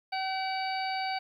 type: harmonic tone with a mistuned harmonic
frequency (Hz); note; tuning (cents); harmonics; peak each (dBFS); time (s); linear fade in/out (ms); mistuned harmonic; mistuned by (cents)
763; G5; -47; 1 / 2 / 3 / 4 / 5 / 6; -31 / -41 / -38 / -45 / -46 / -39; 0.12-1.19; 10; 4; -88
effects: 11-bit